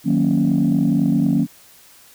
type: chord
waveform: sine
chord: D# minor seventh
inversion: none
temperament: equal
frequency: 155.56 / 185 / 233.1 / 277.2 Hz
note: D#3 / F#3 / A#3 / C#4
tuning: 0 / 0 / 0 / 0 cents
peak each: -20 / -19 / -18 / -18 dBFS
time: 0.04-1.47 s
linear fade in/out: 50 ms
effects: tanh soft clip ceiling -8 dBFS + white hiss -48 dBFS RMS until 2.14 s